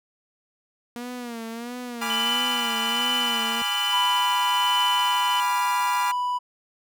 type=tone with vibrato; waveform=sawtooth; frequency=236.9 Hz; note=A#3; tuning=28 cents sharp; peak=-28 dBFS; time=0.96-3.62 s; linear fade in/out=0 ms; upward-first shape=sine; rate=1.5 Hz; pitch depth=82 cents each way
type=chord; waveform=25% pulse; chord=G# diminished seventh; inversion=none; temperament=equal with one note detuned; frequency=825.8 / 987.8 / 1174.7 / 1396.9 Hz; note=G#5 / B5 / D6 / F6; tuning=-10 / 0 / 0 / 0 cents; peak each=-28 dBFS; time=2.01-6.12 s; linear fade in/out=10 ms
type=tone with tremolo; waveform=sine; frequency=2997 Hz; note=F#7; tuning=22 cents sharp; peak=-22 dBFS; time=2.1-5.4 s; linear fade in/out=0 ms; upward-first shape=triangle; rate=1.2 Hz; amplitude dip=50%
type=tone; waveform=triangle; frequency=987.8 Hz; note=B5; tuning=in tune; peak=-21 dBFS; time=3.92-6.39 s; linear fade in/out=20 ms
effects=none